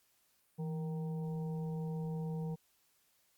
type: harmonic tone with a mistuned harmonic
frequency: 155.56 Hz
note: D#3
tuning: in tune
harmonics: 1 / 3 / 5 / 6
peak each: -36 / -46 / -54 / -58 dBFS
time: 0.58-2.56 s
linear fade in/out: 20 ms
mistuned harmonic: 1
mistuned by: +82 cents
effects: white hiss -73 dBFS RMS until 3.37 s + Opus 48 kbps